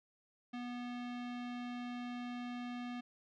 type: tone with low-pass filter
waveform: square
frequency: 244.1 Hz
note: B3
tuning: 20 cents flat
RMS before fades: -43 dBFS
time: 0.53-3.01 s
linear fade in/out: 10 ms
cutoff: 3200 Hz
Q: 1.3
effects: none